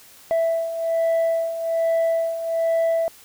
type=beating tone pair; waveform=sine; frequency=659.3 / 660.5 Hz; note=E5 / E5; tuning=0 / +3 cents; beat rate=1.2 Hz; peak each=-23 / -18 dBFS; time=0.31-3.08 s; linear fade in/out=0 ms; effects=tanh soft clip ceiling -16 dBFS + white hiss -48 dBFS RMS until 3.24 s